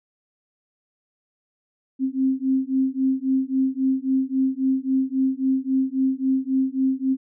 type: beating tone pair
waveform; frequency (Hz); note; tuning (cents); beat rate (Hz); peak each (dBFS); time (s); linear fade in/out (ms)
sine; 262.6 / 266.3; C4 / C4; +6 / +31; 3.7; -22; 1.99-7.17; 50
effects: none